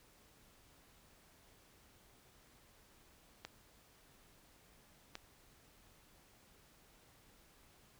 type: clicks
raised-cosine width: 0.2 ms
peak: -27 dBFS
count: 2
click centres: 3.45 / 5.154 s
effects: pink hiss -66 dBFS RMS until 7.99 s

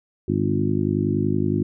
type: harmonic tone with a mistuned harmonic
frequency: 50.7 Hz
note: G#1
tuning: 41 cents flat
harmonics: 2 / 3 / 4 / 5 / 6 / 7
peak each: -26 / -26 / -26 / -26 / -26 / -26 dBFS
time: 0.28-1.63 s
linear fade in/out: 5 ms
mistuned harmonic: 2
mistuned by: -31 cents
effects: none

